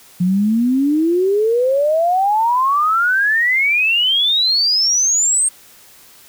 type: exponential sweep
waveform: sine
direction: up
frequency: 174.61 to 8670 Hz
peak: -12 dBFS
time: 0.2-5.49 s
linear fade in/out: 10 ms
effects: white hiss -45 dBFS RMS until 6.28 s